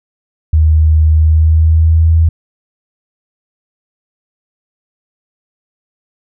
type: tone with pitch glide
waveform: sine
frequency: 78.2 to 81.47 Hz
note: D#2 to E2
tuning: +9 to -20 cents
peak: -5 dBFS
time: 0.53-2.29 s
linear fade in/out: 5 ms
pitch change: +71 cents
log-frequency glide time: 1.12-2.15 s
effects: none